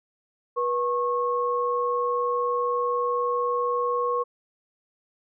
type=tone pair together; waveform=sine; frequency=486 / 1091 Hz; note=B4 / C#6; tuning=-28 / -28 cents; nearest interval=octave + major second; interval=1400 cents; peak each=-25 dBFS; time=0.56-4.24 s; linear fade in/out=20 ms; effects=none